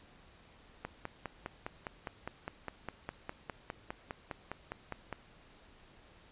click train, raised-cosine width 0.5 ms, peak -23 dBFS, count 22, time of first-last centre 0.85-5.127 s, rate 4.91 Hz, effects pink hiss -60 dBFS RMS until 6.31 s + resampled to 8000 Hz

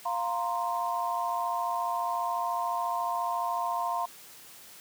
sine chord, F suspended fourth, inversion none, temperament equal, 698.5 / 932.3 / 1046.5 Hz, F5 / Bb5 / C6, 0 / 0 / 0 cents, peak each -32 dBFS, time 0.05-4.06 s, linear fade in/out 10 ms, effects white hiss -50 dBFS RMS until 4.8 s + high-pass 100 Hz 12 dB/octave

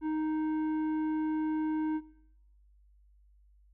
triangle tone with tanh clipping, 311.1 Hz, D#4, in tune, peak -31 dBFS, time 0.01-2.01 s, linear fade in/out 50 ms, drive 14 dB, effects noise-tail reverb RT60 0.9 s tail -21 dB re dry + added 50 Hz sine -59 dBFS peak until 3.73 s

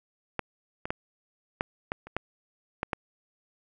clicks, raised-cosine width 0.5 ms, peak -13 / -19 / -13 / -11 / -14 / -29 / -13 / -13 / -13 dBFS, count 9, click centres 0.393 / 0.855 / 0.905 / 1.609 / 1.919 / 2.07 / 2.166 / 2.831 / 2.932 s, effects none

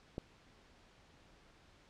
click, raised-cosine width 2 ms, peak -26 dBFS, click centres 0.181 s, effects pink hiss -64 dBFS RMS until 1.89 s + low-pass 5000 Hz 12 dB/octave

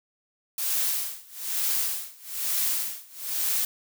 blue noise with tremolo, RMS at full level -25 dBFS, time 0.58-3.65 s, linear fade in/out 2 ms, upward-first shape sine, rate 1.1 Hz, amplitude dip 95%, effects none

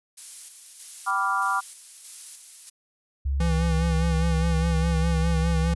violet noise with tremolo, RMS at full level -35 dBFS, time 0.17-2.7 s, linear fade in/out 10 ms, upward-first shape square, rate 1.6 Hz, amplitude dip 40%
sine chord, G dominant seventh, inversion none, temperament equal with one note detuned, 775.9 / 987.8 / 1174.7 / 1396.9 Hz, G5 / B5 / D6 / F6, -18 / 0 / 0 / 0 cents, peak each -30 / -28 / -25 / -27 dBFS, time 1.06-1.61 s, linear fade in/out 20 ms
sine tone, 68.7 Hz, C#2, 15 cents flat, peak -22 dBFS, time 3.25-5.75 s, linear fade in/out 10 ms
square tone with vibrato, 164.81 Hz, E3, in tune, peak -24 dBFS, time 3.4-5.74 s, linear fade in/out 5 ms, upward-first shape sine, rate 4.9 Hz, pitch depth 45 cents each way
effects resampled to 24000 Hz

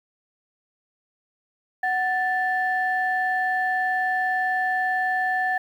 sine tone pair together, 742.8 / 1761 Hz, F#5 / A6, +7 / +1 cents, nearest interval octave + minor third, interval 1494 cents, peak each -23 dBFS, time 1.83-5.58 s, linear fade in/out 5 ms, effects tanh soft clip ceiling -13 dBFS + 9-bit

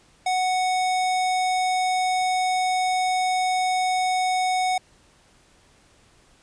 square tone, 740 Hz, F#5, in tune, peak -21 dBFS, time 0.26-4.78 s, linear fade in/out 5 ms, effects pink hiss -57 dBFS RMS until 6.42 s + resampled to 22050 Hz

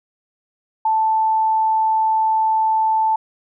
sine tone, 880 Hz, A5, in tune, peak -14 dBFS, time 0.85-3.16 s, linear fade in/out 5 ms, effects none

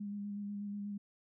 sine tone with vibrato, 203.7 Hz, G#3, 33 cents flat, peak -38 dBFS, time 0-0.98 s, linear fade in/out 10 ms, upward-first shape square, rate 8.2 Hz, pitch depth 15 cents each way, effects none

